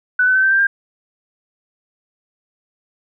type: tone with pitch steps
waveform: sine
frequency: 1492 / 1512.8 / 1533.9 / 1555.4 / 1577.1 / 1599.1 Hz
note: F#6 / F#6 / G6 / G6 / G6 / G6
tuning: +14 / +38 / -38 / -14 / +10 / +34 cents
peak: -11 dBFS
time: 0.19-0.67 s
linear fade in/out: 5 ms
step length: 80 ms
effects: none